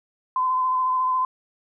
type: tone with vibrato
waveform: sine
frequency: 1024 Hz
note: C6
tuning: 38 cents flat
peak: -19 dBFS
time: 0.36-1.25 s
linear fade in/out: 2 ms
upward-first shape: square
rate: 14 Hz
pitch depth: 16 cents each way
effects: none